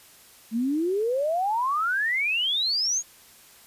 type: exponential sweep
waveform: sine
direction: up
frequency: 216.3 to 6830 Hz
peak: -22 dBFS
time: 0.51-3.03 s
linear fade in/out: 50 ms
effects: white hiss -52 dBFS RMS until 3.66 s + resampled to 32000 Hz